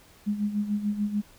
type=tone with tremolo; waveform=sine; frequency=207.2 Hz; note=G#3; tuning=4 cents flat; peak=-22 dBFS; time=0.26-1.22 s; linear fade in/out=20 ms; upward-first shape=sine; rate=6.8 Hz; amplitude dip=70%; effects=pink hiss -55 dBFS RMS until 1.38 s